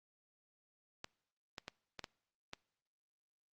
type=clicks; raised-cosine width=0.2 ms; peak=-26 dBFS; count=6; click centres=1.044 / 1.582 / 1.681 / 1.993 / 2.042 / 2.534 s; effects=noise-tail reverb RT60 0.7 s tail -23 dB re dry + Opus 48 kbps